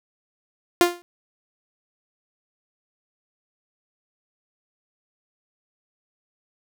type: tone with exponential decay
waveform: sawtooth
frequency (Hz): 349.8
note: F4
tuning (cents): +3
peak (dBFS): -6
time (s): 0.81-1.02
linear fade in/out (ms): 0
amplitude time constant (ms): 44
effects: none